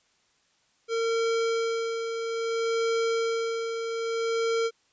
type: tone with tremolo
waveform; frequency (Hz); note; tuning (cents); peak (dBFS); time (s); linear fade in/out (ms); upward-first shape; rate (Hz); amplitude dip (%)
square; 456.8; A#4; -35; -24; 0.88-4.71; 50; sine; 0.6; 50
effects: white hiss -67 dBFS RMS until 4.92 s + resampled to 16000 Hz